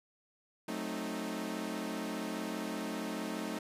sawtooth chord, F# diminished seventh, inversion none, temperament equal with one note detuned, 185 / 220 / 265 / 311.1 Hz, F#3 / A3 / C4 / Eb4, 0 / 0 / +22 / 0 cents, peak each -40 / -36 / -39 / -37 dBFS, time 0.68-3.59 s, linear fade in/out 5 ms, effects resampled to 32000 Hz + 11-bit

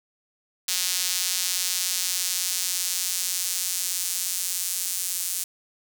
sawtooth tone with high-pass filter sweep, 181.7 Hz, F#3, 31 cents flat, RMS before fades -27 dBFS, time 0.68-5.44 s, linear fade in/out 5 ms, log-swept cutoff 4700 to 8000 Hz, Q 0.95, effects none

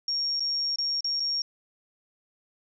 sine tone with dropouts, 5550 Hz, F8, 12 cents flat, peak -25 dBFS, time 0.08-1.42 s, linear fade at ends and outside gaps 2 ms, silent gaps 0.397-0.404 / 0.759-0.785 / 1.007-1.044 / 1.198-1.202 s, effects none

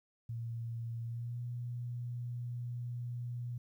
sine tone with pitch glide, 115.9 to 121.03 Hz, A#2 to B2, -10 to -35 cents, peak -37 dBFS, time 0.29-3.58 s, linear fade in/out 5 ms, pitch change +75 cents, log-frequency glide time 1.04-1.41 s, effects 12-bit

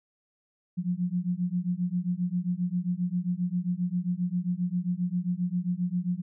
sine beating tone pair, 174.5 / 182 Hz, F3 / F#3, -1 / -28 cents, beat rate 7.5 Hz, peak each -29 dBFS, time 0.77-6.22 s, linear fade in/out 20 ms, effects none

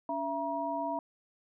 sine tone cluster, 284.1 / 668 / 952 Hz, C#4 / E5 / A#5, +43 / +23 / +36 cents, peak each -38 / -35 / -34 dBFS, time 0.09-0.99 s, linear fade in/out 2 ms, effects none

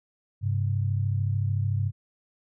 sine tone pair together, 100.31 / 133.9 Hz, G2 / C3, +40 / +40 cents, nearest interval perfect fourth, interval 500 cents, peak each -24 / -29 dBFS, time 0.41-1.92 s, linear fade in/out 50 ms, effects none

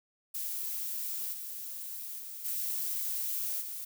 violet noise with level steps, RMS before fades -36 / -41 / -43 / -34 / -40 dBFS, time 0.34-3.85 s, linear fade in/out 10 ms, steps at 1.32 / 2.18 / 2.44 / 3.6 s, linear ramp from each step 20 ms, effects none

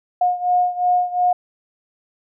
sine beating tone pair, 718 / 720.8 Hz, F5 / F#5, +48 / -45 cents, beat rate 2.8 Hz, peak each -17 / -20 dBFS, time 0.21-1.33 s, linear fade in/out 5 ms, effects none

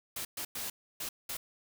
white noise bursts at uneven times, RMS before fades -38 dBFS, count 5, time 0.16-0.25 / 0.37-0.45 / 0.55-0.7 / 1-1.09 / 1.29-1.37 s, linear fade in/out 5 ms, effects none

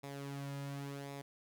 sawtooth tone with flanger, 140 Hz, C#3, 18 cents sharp, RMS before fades -44 dBFS, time 0.03-1.22 s, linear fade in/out 10 ms, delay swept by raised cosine 0.66 to 2.66 ms, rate 0.91 Hz, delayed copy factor -0.55, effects none

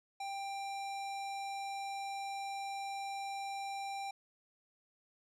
square tone with low-pass filter, 790 Hz, G5, 13 cents sharp, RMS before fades -41 dBFS, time 0.2-4.11 s, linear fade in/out 5 ms, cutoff 8100 Hz, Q 0.82, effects none

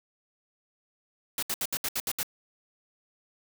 white noise bursts, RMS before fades -30 dBFS, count 8, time 1.38-2.231 s, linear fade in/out 2 ms, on 46 ms, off 69 ms, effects none

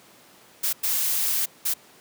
blue noise bursts at uneven times, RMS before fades -24 dBFS, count 3, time 0.63-0.73 / 0.83-1.46 / 1.65-1.74 s, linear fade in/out 10 ms, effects pink hiss -52 dBFS RMS until 2 s + high-pass 200 Hz 12 dB/octave

